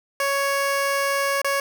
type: tone with dropouts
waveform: 15% pulse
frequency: 556 Hz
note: C#5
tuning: 5 cents sharp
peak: -14 dBFS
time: 0.2-1.6 s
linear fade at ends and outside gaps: 2 ms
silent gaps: 1.417-1.445 s
effects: none